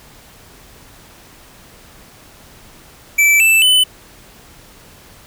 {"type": "tone with pitch steps", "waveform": "square", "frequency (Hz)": [2319, 2647, 3012], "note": ["D7", "E7", "F#7"], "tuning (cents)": [-22, 7, 30], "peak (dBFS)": -9, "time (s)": [3.18, 3.84], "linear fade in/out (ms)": 10, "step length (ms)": 220, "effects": ["pink hiss -43 dBFS RMS until 5.26 s"]}